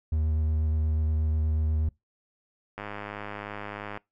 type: tone with vibrato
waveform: triangle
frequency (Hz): 77.78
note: D#2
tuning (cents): 0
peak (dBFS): -21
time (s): 0.12-1.89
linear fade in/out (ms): 5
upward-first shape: square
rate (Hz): 8.3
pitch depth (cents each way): 11
type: click train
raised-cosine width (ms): 0.5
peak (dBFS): -21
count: 124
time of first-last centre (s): 2.78-3.974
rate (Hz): 103
effects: noise-tail reverb RT60 0.2 s tail -24 dB re dry